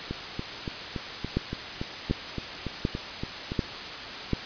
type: two click trains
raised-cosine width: 3 ms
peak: -11 / -18 dBFS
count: 5 / 13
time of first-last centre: 1.37-4.333 / 0.11-3.519 s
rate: 1.35 / 3.52 Hz
effects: white hiss -36 dBFS RMS until 4.45 s + resampled to 11025 Hz